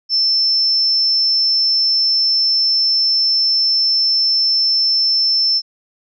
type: tone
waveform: sine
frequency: 5320 Hz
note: E8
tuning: 15 cents sharp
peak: -12 dBFS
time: 0.09-5.62 s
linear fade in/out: 50 ms
effects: none